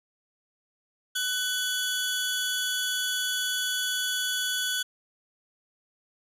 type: tone pair together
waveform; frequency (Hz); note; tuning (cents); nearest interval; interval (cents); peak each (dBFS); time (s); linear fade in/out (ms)
sawtooth; 1500 / 3381; F#6 / G#7; +23 / +30; octave + major second; 1407; -26; 1.15-4.83; 10
effects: resampled to 32000 Hz